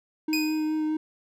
triangle tone with vibrato, 310.1 Hz, D#4, 6 cents flat, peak -22 dBFS, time 0.28-0.97 s, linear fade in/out 5 ms, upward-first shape sine, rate 4.8 Hz, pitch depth 11 cents each way
25% pulse tone with exponential decay, 2489 Hz, D#7, in tune, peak -20 dBFS, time 0.33-0.89 s, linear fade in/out 1 ms, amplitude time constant 120 ms
effects none

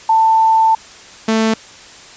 sine / sawtooth tone pair in turn, 890 / 221.7 Hz, A5 / A3, +20 / +13 cents, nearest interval 2 octaves, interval 2407 cents, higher first, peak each -8 dBFS, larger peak neither, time 0.09-0.75 / 1.28-1.54 s, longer first, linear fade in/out 5 ms, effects white hiss -38 dBFS RMS until 2.16 s + resampled to 16000 Hz

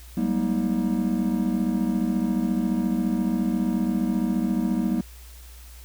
triangle tone cluster, 189 / 203.5 / 237.6 / 315.7 Hz, F#3 / G#3 / A#3 / D#4, +37 / -35 / +33 / +25 cents, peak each -25 / -26 / -23 / -27 dBFS, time 0.17-5.01 s, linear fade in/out 5 ms, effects added 60 Hz sine -42 dBFS peak until 5.84 s + white hiss -50 dBFS RMS until 5.84 s

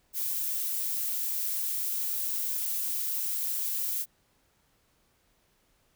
violet noise, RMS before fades -31 dBFS, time 0.13-4.06 s, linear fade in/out 50 ms, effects pink hiss -69 dBFS RMS until 5.95 s

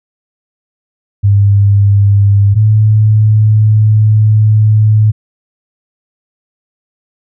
sine tone pair in turn, 100.7 / 107.55 Hz, G2 / A2, +47 / -39 cents, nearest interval minor second, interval 114 cents, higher second, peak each -4 dBFS, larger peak neither, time 1.23-2.55 / 2.55-5.12 s, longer second, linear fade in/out 20 ms, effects none

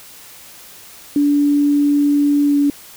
sine tone with pitch glide, 288.8 to 286.3 Hz, D4 to D4, -29 to -44 cents, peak -11 dBFS, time 1.16-2.7 s, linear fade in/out 2 ms, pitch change -15 cents, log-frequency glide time 2.45-2.57 s, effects white hiss -40 dBFS RMS until 2.96 s

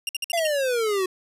sawtooth tone bursts, 2794 Hz, F7, in tune, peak -21 dBFS, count 6, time 0.07-0.471 s, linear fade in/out 2 ms, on 21 ms, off 55 ms
square exponential sweep, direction down, 698.5 to 364.8 Hz, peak -22 dBFS, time 0.33-1.06 s, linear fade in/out 5 ms
effects resampled to 32000 Hz

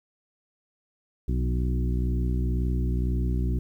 harmonic tone with a mistuned harmonic, 62 Hz, B1, 7 cents sharp, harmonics 1 / 2 / 3 / 4 / 5 / 6, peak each -24 / -30 / -34 / -36 / -38 / -40 dBFS, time 1.28-3.59 s, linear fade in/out 5 ms, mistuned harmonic 3, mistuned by -27 cents, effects 10-bit

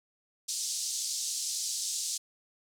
white band-pass noise, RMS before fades -34 dBFS, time 0.48-2.18 s, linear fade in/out 10 ms, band 4500 to 8000 Hz, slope 24 dB/octave, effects none

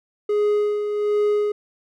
triangle tone with tremolo, 416.6 Hz, G#4, 5 cents sharp, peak -14 dBFS, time 0.29-1.52 s, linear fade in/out 5 ms, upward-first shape sine, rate 1.3 Hz, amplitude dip 50%, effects none

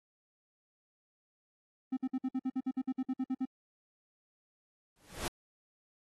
triangle tone bursts, 260 Hz, C4, 11 cents flat, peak -28 dBFS, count 15, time 1.92-3.455 s, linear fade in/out 10 ms, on 51 ms, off 55 ms
pink noise with exponential growth, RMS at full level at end -34 dBFS, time 4.96-5.28 s, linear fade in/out 1 ms, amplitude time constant 69 ms
effects AAC 32 kbps

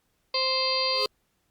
harmonic tone, 523.3 Hz, C5, in tune, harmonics 1 / 2 / 4 / 5 / 6 / 7 / 8 / 9, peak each -30 / -31 / -36 / -35 / -38 / -39 / -30 / -27 dBFS, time 0.34-1.06 s, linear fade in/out 5 ms
square tone with exponential growth, 418.8 Hz, G#4, 15 cents sharp, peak -27 dBFS, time 0.83-1.06 s, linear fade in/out 1 ms, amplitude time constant 50 ms
effects pink hiss -72 dBFS RMS until 1.5 s + Opus 48 kbps

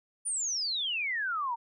sine exponential sweep, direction down, 9670 to 904 Hz, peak -29 dBFS, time 0.25-1.56 s, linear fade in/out 20 ms, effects none

